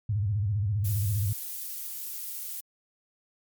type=tone with vibrato; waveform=sine; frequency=102.4 Hz; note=G#2; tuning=24 cents flat; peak=-24 dBFS; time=0.09-1.33 s; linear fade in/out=5 ms; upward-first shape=square; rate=15 Hz; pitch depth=120 cents each way
type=noise; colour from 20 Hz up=violet; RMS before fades=-36 dBFS; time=0.84-2.61 s; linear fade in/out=10 ms
effects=MP3 96 kbps